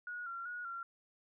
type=tone with vibrato; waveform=sine; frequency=1412 Hz; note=F6; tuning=19 cents sharp; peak=-40 dBFS; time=0.07-0.83 s; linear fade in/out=2 ms; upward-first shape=square; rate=2.6 Hz; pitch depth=48 cents each way; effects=none